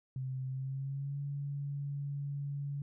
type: tone with pitch glide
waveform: sine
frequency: 130.81 to 141.83 Hz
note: C3 to C#3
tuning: 0 to +40 cents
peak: -35 dBFS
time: 0.16-2.82 s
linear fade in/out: 2 ms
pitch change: +140 cents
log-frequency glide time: 0.48-1.19 s
effects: none